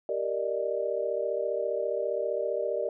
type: chord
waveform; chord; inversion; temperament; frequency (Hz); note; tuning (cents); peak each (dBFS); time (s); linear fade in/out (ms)
sine; Eb major seventh; first; equal; 392 / 466.2 / 587.3 / 622.3; G4 / Bb4 / D5 / Eb5; 0 / 0 / 0 / 0; -34 / -32 / -31 / -34; 0.09-2.89; 2
effects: none